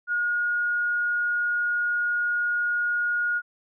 sine tone, 1437 Hz, F6, 49 cents sharp, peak -22 dBFS, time 0.07-3.42 s, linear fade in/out 50 ms, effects none

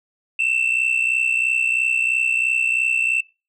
sine tone pair together, 2637 / 2700 Hz, E7 / E7, 0 / +41 cents, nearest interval unison, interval 41 cents, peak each -18 dBFS, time 0.39-3.21 s, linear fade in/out 5 ms, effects noise-tail reverb RT60 0.3 s tail -24 dB re dry + tanh soft clip ceiling -14 dBFS

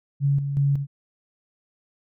sine tone with tremolo, 140.5 Hz, C#3, 24 cents sharp, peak -17 dBFS, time 0.2-0.87 s, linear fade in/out 50 ms, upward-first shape square, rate 2.7 Hz, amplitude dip 55%, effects none

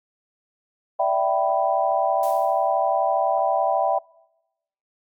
sine chord, E minor seventh, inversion third, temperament equal with one note detuned, 587.3 / 659.3 / 774.5 / 987.8 Hz, D5 / E5 / G5 / B5, 0 / 0 / -21 / 0 cents, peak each -25 / -22 / -22 / -27 dBFS, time 0.99-3.99 s, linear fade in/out 10 ms
blue noise with exponential decay, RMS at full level -37 dBFS, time 2.23-2.79 s, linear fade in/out 2 ms, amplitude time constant 120 ms
effects noise-tail reverb RT60 0.9 s tail -24 dB re dry + AAC 64 kbps

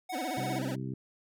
square tone, 739 Hz, F#5, 2 cents flat, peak -36 dBFS, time 0.09-0.59 s, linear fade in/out 10 ms
25% pulse tone with vibrato, 289.4 Hz, D4, 25 cents flat, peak -31 dBFS, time 0.12-0.76 s, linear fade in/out 20 ms, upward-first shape sine, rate 16 Hz, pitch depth 250 cents each way
harmonic tone, 65.41 Hz, C2, in tune, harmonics 2 / 3 / 4 / 5 / 6, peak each -36 / -40 / -42 / -44 / -46 dBFS, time 0.37-0.94 s, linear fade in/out 5 ms
effects none

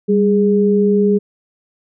sine tone pair together, 198.27 / 413.5 Hz, G3 / G#4, +20 / -8 cents, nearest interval octave + minor second, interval 1272 cents, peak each -13 dBFS, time 0.08-1.19 s, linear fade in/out 20 ms, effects none

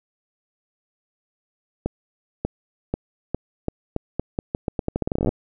accelerating click train, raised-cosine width 2 ms, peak -9 dBFS, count 25, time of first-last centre 1.86-5.291 s, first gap 590 ms, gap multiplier 0.83, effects none

